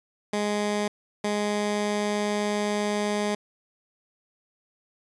15% pulse tone bursts at uneven times, 207.7 Hz, G#3, in tune, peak -18 dBFS, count 2, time 0.33-0.88 / 1.24-3.35 s, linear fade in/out 5 ms, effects resampled to 22050 Hz

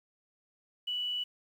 sine tone with quantisation, 2956 Hz, F#7, 2 cents flat, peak -31 dBFS, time 0.87-1.24 s, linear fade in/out 10 ms, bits 10, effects none

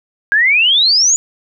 sine exponential sweep, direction up, 1600 to 7020 Hz, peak -8 dBFS, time 0.32-1.16 s, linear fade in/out 0 ms, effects none

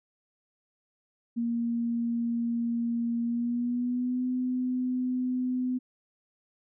sine tone with pitch glide, 234.3 to 252.6 Hz, A#3 to B3, +9 to +39 cents, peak -26 dBFS, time 1.36-5.79 s, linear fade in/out 20 ms, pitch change +130 cents, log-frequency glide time 3.22-4.26 s, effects none

